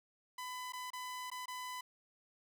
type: tone with dropouts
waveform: sawtooth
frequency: 1003 Hz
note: B5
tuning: 26 cents sharp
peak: -38 dBFS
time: 0.38-1.81 s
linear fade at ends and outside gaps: 5 ms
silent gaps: 0.723-0.733 / 0.904-0.932 / 1.302-1.315 / 1.458-1.48 s
effects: none